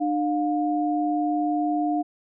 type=tone pair together; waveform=sine; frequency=300.5 / 710.4 Hz; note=D4 / F5; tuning=+40 / +29 cents; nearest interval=octave + minor third; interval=1489 cents; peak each=-23 / -25 dBFS; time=0-2.03 s; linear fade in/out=20 ms; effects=none